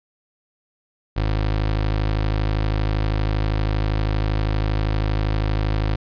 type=tone; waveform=25% pulse; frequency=52.6 Hz; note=G#1; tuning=23 cents sharp; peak=-15 dBFS; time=1.16-5.96 s; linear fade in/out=10 ms; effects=resampled to 11025 Hz